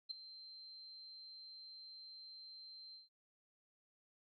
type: tone with ADSR envelope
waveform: sine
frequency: 4125 Hz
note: C8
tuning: 25 cents flat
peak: -37 dBFS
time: 0.09-3.09 s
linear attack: 21 ms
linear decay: 5 ms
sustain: -15 dB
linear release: 150 ms
effects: none